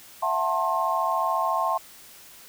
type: chord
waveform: sine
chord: F# half-diminished seventh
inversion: third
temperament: just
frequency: 666 / 740 / 888 / 1065.6 Hz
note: E5 / F#5 / A5 / C6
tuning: +18 / 0 / +16 / +31 cents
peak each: -28 / -30 / -28 / -25 dBFS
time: 0.22-1.78 s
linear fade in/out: 10 ms
effects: white hiss -48 dBFS RMS until 2.48 s